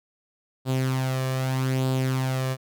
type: tone with flanger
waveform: sawtooth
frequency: 130.81 Hz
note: C3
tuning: in tune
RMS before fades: -25 dBFS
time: 0.65-2.57 s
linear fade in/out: 50 ms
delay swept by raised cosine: 0.24 to 1.74 ms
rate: 0.81 Hz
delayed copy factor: +0.55
effects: none